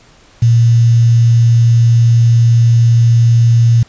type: tone with quantisation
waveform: sine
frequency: 116.54 Hz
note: A#2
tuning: in tune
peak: -5 dBFS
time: 0.42-3.83 s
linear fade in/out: 5 ms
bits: 5
effects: pink hiss -45 dBFS RMS until 3.88 s + resampled to 16000 Hz